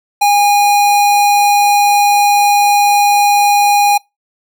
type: tone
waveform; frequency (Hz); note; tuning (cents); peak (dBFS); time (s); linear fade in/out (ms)
square; 818; G#5; -26; -8; 0.21-3.98; 10
effects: noise-tail reverb RT60 0.2 s tail -25 dB re dry

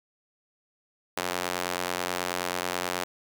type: tone with high-pass filter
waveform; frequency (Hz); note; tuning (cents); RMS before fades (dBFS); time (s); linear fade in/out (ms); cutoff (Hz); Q
sawtooth; 89.3; F2; +39; -31; 1.17-3.04; 5; 550; 0.62
effects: none

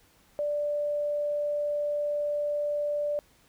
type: tone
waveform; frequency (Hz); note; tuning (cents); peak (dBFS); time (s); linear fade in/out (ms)
sine; 587.3; D5; 0; -26; 0.39-3.19; 0
effects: pink hiss -62 dBFS RMS until 3.48 s

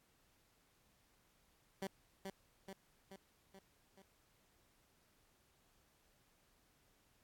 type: tone with echo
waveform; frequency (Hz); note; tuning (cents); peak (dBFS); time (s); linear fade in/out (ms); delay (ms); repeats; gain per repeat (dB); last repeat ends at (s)
15% pulse; 193.4; G3; -23; -34; 1.82-1.87; 2; 430; 5; -4; 4.02
effects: pink hiss -74 dBFS RMS until 7.23 s + AAC 64 kbps

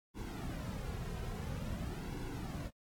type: noise with flanger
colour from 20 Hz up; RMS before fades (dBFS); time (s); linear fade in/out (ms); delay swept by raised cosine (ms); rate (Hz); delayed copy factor
brown; -41; 0.14-2.71; 50; 1.6 to 3.5; 0.49; -0.7
effects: AAC 64 kbps

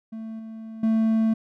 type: tone with level steps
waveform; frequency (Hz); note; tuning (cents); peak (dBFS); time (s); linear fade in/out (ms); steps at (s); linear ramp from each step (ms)
triangle; 222.3; A3; +18; -30 / -33 / -16; 0.12-1.34; 10; 0.39 / 0.83; 5
effects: none

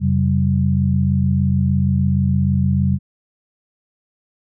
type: tone cluster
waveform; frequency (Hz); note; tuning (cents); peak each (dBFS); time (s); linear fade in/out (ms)
sine; 88 / 134.5 / 191.6; F2 / C3 / G3; +14 / +48 / -39; -18; 0-2.99; 50
effects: none

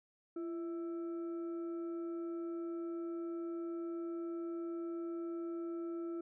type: tone with frequency modulation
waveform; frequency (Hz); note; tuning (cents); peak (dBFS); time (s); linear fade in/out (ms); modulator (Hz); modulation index
sine; 338.5; E4; +46; -38; 0.36-6.21; 5; 987; 0.27
effects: none

